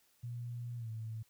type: tone with pitch glide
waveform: sine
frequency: 120 to 111.32 Hz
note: B2 to A2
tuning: -49 to +21 cents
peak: -39 dBFS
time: 0.23-1.23 s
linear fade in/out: 10 ms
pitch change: -130 cents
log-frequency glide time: 0.77-0.89 s
effects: white hiss -71 dBFS RMS until 1.29 s